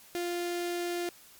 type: tone with notch filter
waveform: sawtooth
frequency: 349.2 Hz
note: F4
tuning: in tune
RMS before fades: -33 dBFS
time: 0.15-1.09 s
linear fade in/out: 0 ms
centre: 1100 Hz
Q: 2
effects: white hiss -55 dBFS RMS until 1.39 s + MP3 96 kbps